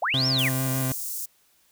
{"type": "linear two-way sweep", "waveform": "sine", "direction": "up then down", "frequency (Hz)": [547, 5588, 1740], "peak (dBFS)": -22, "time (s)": [0.02, 0.49], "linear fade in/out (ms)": 5, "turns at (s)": 0.27}
{"type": "tone with vibrato", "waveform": "30% pulse", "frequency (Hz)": 131.4, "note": "C3", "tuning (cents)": 8, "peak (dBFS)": -22, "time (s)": [0.14, 0.92], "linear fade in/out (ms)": 2, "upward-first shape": "square", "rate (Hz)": 6.6, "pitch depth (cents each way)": 13}
{"type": "high-pass noise", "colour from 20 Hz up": "white", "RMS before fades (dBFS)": -32, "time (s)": [0.38, 1.26], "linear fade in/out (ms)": 10, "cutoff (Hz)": 6100, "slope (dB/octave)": 24}
{"effects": ["white hiss -63 dBFS RMS until 1.71 s"]}